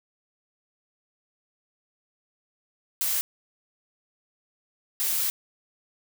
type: noise bursts at uneven times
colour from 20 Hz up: blue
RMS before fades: -26 dBFS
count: 2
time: 3.01-3.21 / 5-5.3 s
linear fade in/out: 0 ms
effects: none